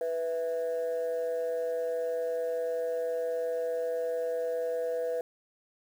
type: tone pair together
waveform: sine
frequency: 493.9 / 659.3 Hz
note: B4 / E5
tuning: 0 / 0 cents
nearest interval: perfect fourth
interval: 500 cents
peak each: -28 / -33 dBFS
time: 0.01-5.21 s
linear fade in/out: 2 ms
effects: tanh soft clip ceiling -25 dBFS + 9-bit